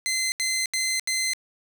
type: tone bursts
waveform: 15% pulse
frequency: 2063 Hz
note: C7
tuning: 25 cents flat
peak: -17 dBFS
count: 4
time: 0.06-1.334 s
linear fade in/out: 0 ms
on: 260 ms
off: 78 ms
effects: none

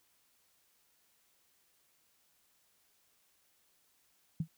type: tone with exponential decay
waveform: sine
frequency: 161.1 Hz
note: E3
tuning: 39 cents flat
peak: -27 dBFS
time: 4.4-4.48 s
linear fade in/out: 5 ms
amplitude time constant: 17 ms
effects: white hiss -72 dBFS RMS until 4.57 s

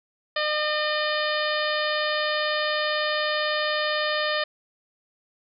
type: harmonic tone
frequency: 606 Hz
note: D#5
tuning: 46 cents flat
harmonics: 1 / 2 / 3 / 4 / 5 / 6 / 7 / 8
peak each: -27 / -30 / -28 / -36 / -33 / -33 / -36 / -36 dBFS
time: 0.36-4.44 s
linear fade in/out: 5 ms
effects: none

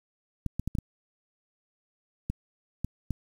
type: clicks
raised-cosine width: 5 ms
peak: -17 dBFS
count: 8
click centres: 0.463 / 0.596 / 0.676 / 0.752 / 0.786 / 2.3 / 2.846 / 3.107 s
effects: 8-bit

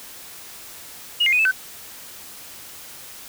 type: tone with pitch steps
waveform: sine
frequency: 2874 / 2116 / 2484 / 2621 / 1525 Hz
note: F7 / C7 / D#7 / E7 / G6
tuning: +49 / +19 / -3 / -11 / -48 cents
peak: -14 dBFS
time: 1.2-1.515 s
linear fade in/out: 10 ms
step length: 63 ms
effects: tanh soft clip ceiling -10 dBFS + white hiss -40 dBFS RMS until 3.28 s

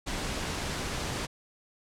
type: noise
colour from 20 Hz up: pink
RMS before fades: -33 dBFS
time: 0.06-1.27 s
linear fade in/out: 20 ms
effects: low-pass 8000 Hz 12 dB/octave

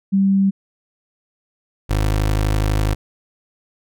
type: tone pair in turn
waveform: sine / 25% pulse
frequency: 195 / 52.1 Hz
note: G3 / G#1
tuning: -9 / +6 cents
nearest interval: octave + major seventh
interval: 2285 cents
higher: first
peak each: -12 dBFS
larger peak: neither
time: 0.12-0.51 / 1.89-2.95 s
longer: second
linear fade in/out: 20 ms
effects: none

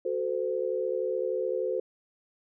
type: chord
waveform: sine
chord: F# diminished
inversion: none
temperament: equal with one note detuned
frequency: 370 / 440 / 513.4 Hz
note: F#4 / A4 / C5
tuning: 0 / 0 / -33 cents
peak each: -32 / -32 / -30 dBFS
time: 0.05-1.8 s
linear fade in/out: 5 ms
effects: none

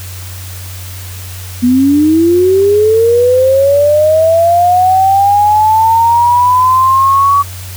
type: linear sweep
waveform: sine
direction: up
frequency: 239.3 to 1138 Hz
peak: -5 dBFS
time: 1.62-7.43 s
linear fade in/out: 20 ms
effects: added 92 Hz sine -24 dBFS peak until 7.76 s + white hiss -30 dBFS RMS until 7.76 s

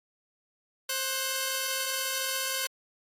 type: tone pair together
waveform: 5% pulse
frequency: 530.3 / 1500 Hz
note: C5 / F#6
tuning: +23 / +23 cents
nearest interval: octave + tritone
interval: 1800 cents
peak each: -20 dBFS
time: 0.89-2.67 s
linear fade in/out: 5 ms
effects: AAC 48 kbps

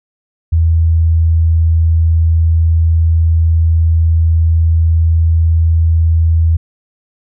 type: tone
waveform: sine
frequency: 81.8 Hz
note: E2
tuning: 13 cents flat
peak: -7 dBFS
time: 0.52-6.57 s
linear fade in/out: 10 ms
effects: none

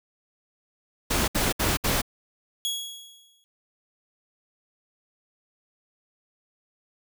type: noise bursts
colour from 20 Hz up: pink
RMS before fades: -24 dBFS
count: 4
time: 1.1-2.018 s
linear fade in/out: 10 ms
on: 180 ms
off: 66 ms
type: tone with exponential decay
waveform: sawtooth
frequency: 3335 Hz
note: G#7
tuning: 7 cents sharp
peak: -21 dBFS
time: 2.65-3.44 s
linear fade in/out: 0 ms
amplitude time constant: 170 ms
effects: none

